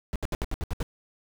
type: noise bursts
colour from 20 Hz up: brown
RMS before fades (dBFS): -28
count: 8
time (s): 0.13-0.829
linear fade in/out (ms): 0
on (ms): 27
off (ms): 69
effects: none